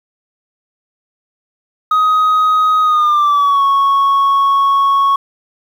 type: tone with pitch glide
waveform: sine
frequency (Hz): 1256 to 1106.1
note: D#6 to C#6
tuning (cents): +16 to -4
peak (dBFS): -6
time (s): 1.91-5.16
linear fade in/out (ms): 5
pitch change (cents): -220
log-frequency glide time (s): 2.82-3.63
effects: tanh soft clip ceiling -8 dBFS + 7-bit